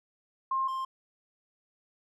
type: tone pair in turn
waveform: sine / triangle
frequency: 1062 / 1055.3 Hz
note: C6 / C6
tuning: +25 / +14 cents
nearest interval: unison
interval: 11 cents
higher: first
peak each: -26 / -29 dBFS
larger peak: first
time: 0.51-0.68 / 0.68-0.85 s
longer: neither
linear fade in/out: 5 ms
effects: none